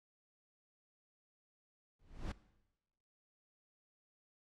brown noise with exponential growth, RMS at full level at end -33 dBFS, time 1.99-2.32 s, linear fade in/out 5 ms, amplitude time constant 71 ms, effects noise-tail reverb RT60 1.0 s tail -19 dB re dry + low-pass 7000 Hz 12 dB/octave

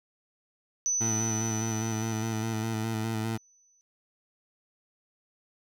sine tone with exponential decay, 6000 Hz, F#8, 23 cents sharp, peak -24 dBFS, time 0.86-3.81 s, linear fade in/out 0 ms, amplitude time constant 640 ms
20% pulse tone with vibrato, 111.2 Hz, A2, 19 cents sharp, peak -24 dBFS, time 1-3.38 s, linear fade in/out 20 ms, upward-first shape square, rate 4.9 Hz, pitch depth 27 cents each way
effects none

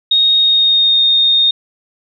sine tone with pitch glide, 3729 to 3686 Hz, A#7 to A#7, 0 to -20 cents, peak -8 dBFS, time 0.11-1.51 s, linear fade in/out 5 ms, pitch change -20 cents, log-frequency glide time 0.38-1 s, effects none

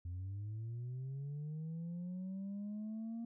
sine linear sweep, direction up, 85.8 to 233.1 Hz, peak -38 dBFS, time 0.05-3.25 s, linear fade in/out 5 ms, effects tanh soft clip ceiling -39 dBFS

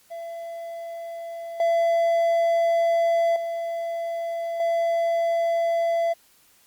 triangle tone with level steps, 673 Hz, E5, 36 cents sharp, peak -30 / -16 / -24 / -18 dBFS, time 0.1-6.14 s, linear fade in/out 20 ms, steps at 1.6 / 3.36 / 4.6 s, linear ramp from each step 2 ms, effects white hiss -58 dBFS RMS until 6.66 s + Opus 48 kbps

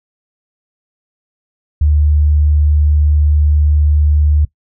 sine tone, 74.6 Hz, D2, 28 cents sharp, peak -8 dBFS, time 1.81-4.45 s, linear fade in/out 5 ms, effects noise-tail reverb RT60 0.1 s tail -19 dB re dry

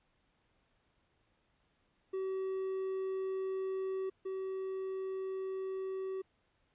triangle tone pair in turn, 381 / 381 Hz, G4 / G4, -49 / -49 cents, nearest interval unison, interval 0 cents, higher neither, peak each -32 / -34 dBFS, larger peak first, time 2.13-4.1 / 4.25-6.22 s, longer neither, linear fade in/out 10 ms, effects pink hiss -75 dBFS RMS until 6.74 s + resampled to 8000 Hz

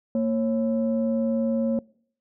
sine tone pair together, 229.9 / 545.7 Hz, A#3 / C#5, -24 / -27 cents, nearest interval octave + minor third, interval 1497 cents, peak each -21 / -25 dBFS, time 0.15-1.79 s, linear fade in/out 2 ms, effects noise-tail reverb RT60 0.6 s tail -25 dB re dry + tanh soft clip ceiling -15 dBFS

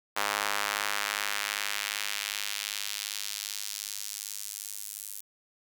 sawtooth tone with high-pass filter sweep, 102.6 Hz, G#2, 21 cents flat, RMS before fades -34 dBFS, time 0.16-5.21 s, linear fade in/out 10 ms, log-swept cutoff 1000 to 9500 Hz, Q 1, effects none

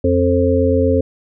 harmonic tone, 88.2 Hz, F2, 18 cents sharp, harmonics 1 / 3 / 5 / 6, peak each -17 / -17 / -17 / -17 dBFS, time 0.04-1.01 s, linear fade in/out 5 ms, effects none

